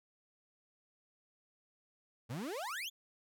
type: exponential sweep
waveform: 35% pulse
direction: up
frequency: 105.3 to 3601 Hz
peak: -37 dBFS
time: 2.29-2.9 s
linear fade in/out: 20 ms
effects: none